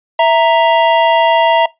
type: tone pair together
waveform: square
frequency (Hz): 659.3 / 932.4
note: E5 / A#5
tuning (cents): 0 / 0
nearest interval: tritone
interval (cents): 600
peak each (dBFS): -11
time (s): 0.19-1.66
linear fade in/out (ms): 5
effects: noise-tail reverb RT60 0.2 s tail -22 dB re dry + resampled to 8000 Hz